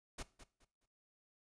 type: noise with echo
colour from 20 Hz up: pink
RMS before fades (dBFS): -44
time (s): 0.18-0.23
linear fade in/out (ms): 10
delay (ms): 210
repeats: 3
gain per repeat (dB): -12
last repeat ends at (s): 0.86
effects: noise-tail reverb RT60 0.4 s tail -18 dB re dry + resampled to 22050 Hz